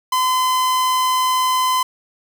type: tone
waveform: 45% pulse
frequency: 1022 Hz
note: C6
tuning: 41 cents flat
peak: -15 dBFS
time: 0.12-1.83 s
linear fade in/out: 5 ms
effects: none